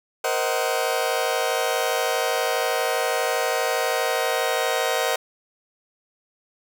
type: chord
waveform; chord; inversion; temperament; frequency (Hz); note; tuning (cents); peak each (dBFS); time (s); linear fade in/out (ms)
sawtooth; C half-diminished seventh; third; just; 470.9 / 523.3 / 627.9 / 753.5; Bb4 / C5 / Eb5 / Gb5; +18 / 0 / +16 / +31; -23; 0.24-5.16; 5
effects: none